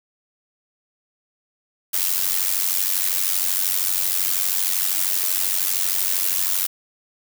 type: noise with amplitude modulation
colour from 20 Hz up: blue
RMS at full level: -18 dBFS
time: 1.93-6.67 s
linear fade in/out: 10 ms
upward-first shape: sine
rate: 92.8 Hz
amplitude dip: 80%
effects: none